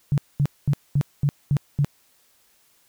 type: tone bursts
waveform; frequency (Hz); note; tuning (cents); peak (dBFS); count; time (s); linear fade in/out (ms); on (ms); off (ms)
sine; 142.8; D3; -48; -16; 7; 0.12-1.846; 0; 58; 220
effects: white hiss -61 dBFS RMS until 2.88 s